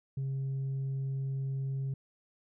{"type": "tone", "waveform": "sine", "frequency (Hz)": 135.1, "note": "C#3", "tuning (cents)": -44, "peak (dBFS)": -29, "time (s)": [0.17, 1.94], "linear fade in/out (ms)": 5, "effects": ["tanh soft clip ceiling -30 dBFS"]}